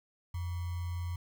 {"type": "tone with sample-and-hold", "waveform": "sine", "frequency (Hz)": 87.3, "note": "F2", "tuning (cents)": 0, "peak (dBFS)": -33, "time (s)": [0.34, 1.16], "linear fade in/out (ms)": 5, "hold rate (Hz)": 1050, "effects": []}